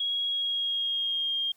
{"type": "tone with pitch glide", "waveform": "sine", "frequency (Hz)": [3309, 3219], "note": ["G#7", "G7"], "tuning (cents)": [-7, 45], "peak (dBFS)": -26, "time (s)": [0, 1.52], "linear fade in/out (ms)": 5, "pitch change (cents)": -48, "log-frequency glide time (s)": [0.26, 1.35], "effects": ["white hiss -65 dBFS RMS until 1.56 s"]}